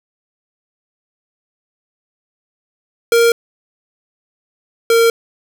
square tone pair in turn, 466.2 / 460.6 Hz, A#4 / A#4, 0 / -21 cents, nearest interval unison, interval 21 cents, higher first, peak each -9 / -9 dBFS, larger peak neither, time 3.12-3.32 / 4.9-5.1 s, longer neither, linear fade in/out 2 ms, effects none

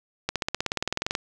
accelerating click train, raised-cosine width 0.2 ms, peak -8 dBFS, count 17, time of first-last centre 0.29-1.152 s, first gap 67 ms, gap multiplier 0.97, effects none

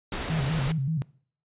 pink noise, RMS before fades -32 dBFS, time 0.12-0.72 s, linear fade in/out 2 ms
sine tone with vibrato, 146.83 Hz, D3, in tune, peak -24 dBFS, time 0.3-1.02 s, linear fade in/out 0 ms, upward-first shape square, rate 5.2 Hz, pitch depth 150 cents each way
effects noise-tail reverb RT60 0.5 s tail -21 dB re dry + resampled to 8000 Hz

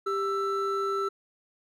triangle tone pair together, 394.7 / 1327.6 Hz, G4 / E6, +12 / +12 cents, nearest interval octave + major sixth, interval 2100 cents, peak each -27 dBFS, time 0.06-1.09 s, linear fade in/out 10 ms, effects none

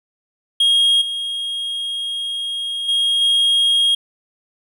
triangle tone with level steps, 3261 Hz, G#7, 32 cents flat, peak -10 / -20 / -13 / -11 dBFS, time 0.6-3.95 s, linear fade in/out 5 ms, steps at 1.01 / 2.88 / 3.21 s, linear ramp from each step 10 ms, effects none

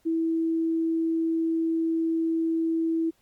sine tone, 326.9 Hz, E4, 14 cents flat, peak -22 dBFS, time 0.05-3.11 s, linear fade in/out 20 ms, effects pink hiss -66 dBFS RMS until 3.21 s + MP3 96 kbps

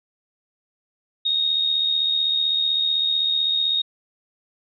sine tone with amplitude modulation, 3729 Hz, A#7, in tune, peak -16 dBFS, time 1.25-3.82 s, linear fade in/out 10 ms, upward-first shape sine, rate 75.8 Hz, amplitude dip 50%, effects none

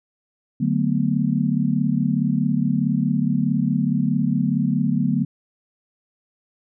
sine chord, B minor seventh, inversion first, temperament just, 148.16 / 185.21 / 222.2 / 246.9 Hz, D3 / F#3 / A3 / B3, +16 / +2 / +17 / 0 cents, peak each -23 dBFS, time 0.6-5.25 s, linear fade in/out 10 ms, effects none

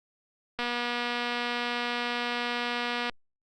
click train, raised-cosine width 0.3 ms, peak -15 dBFS, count 605, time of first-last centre 0.59-3.096 s, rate 241 Hz, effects Opus 48 kbps

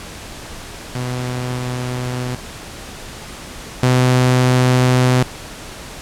sawtooth tone pair in turn, 125 / 126.6 Hz, B2 / B2, +21 / +43 cents, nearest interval unison, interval 22 cents, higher second, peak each -17 / -7 dBFS, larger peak second, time 0.95-2.35 / 3.83-5.23 s, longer neither, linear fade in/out 2 ms, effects pink hiss -33 dBFS RMS until 6.01 s + low-pass 10000 Hz 12 dB/octave

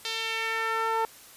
sawtooth tone with band-pass filter sweep, 449.3 Hz, A4, 36 cents sharp, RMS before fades -29 dBFS, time 0.05-1.05 s, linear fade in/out 0 ms, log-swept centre 4000 to 920 Hz, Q 1.9, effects white hiss -50 dBFS RMS until 1.36 s + resampled to 32000 Hz

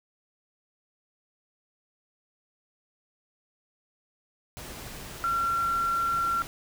sine tone in noise, 1366 Hz, F6, 39 cents flat, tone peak -24 dBFS, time 5.24-6.42 s, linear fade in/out 0 ms, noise pink, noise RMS -41 dBFS, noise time 4.57-6.47 s, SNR +14 dB, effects none

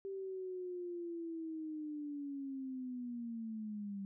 sine linear sweep, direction down, 392 to 195 Hz, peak -40 dBFS, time 0.05-4.05 s, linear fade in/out 0 ms, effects none

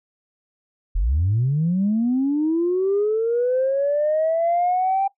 sine linear sweep, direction up, 37.18 to 790 Hz, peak -16 dBFS, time 0.95-5.08 s, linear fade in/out 10 ms, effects noise-tail reverb RT60 0.1 s tail -18 dB re dry + tanh soft clip ceiling -13 dBFS

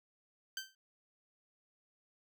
15% pulse tone with exponential decay, 1553 Hz, G6, 17 cents flat, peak -29 dBFS, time 0.57-0.75 s, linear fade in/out 2 ms, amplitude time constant 39 ms, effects none

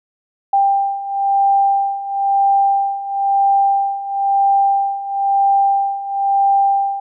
sine beating tone pair, 791 / 792 Hz, G5 / G5, +15 / +18 cents, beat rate 1 Hz, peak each -18 / -14 dBFS, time 0.53-7 s, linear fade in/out 5 ms, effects none

